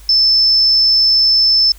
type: tone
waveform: sine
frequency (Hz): 5274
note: E8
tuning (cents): 0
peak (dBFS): -8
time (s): 0.09-1.72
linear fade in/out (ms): 2
effects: added 50 Hz sine -36 dBFS peak until 1.78 s + white hiss -45 dBFS RMS until 1.78 s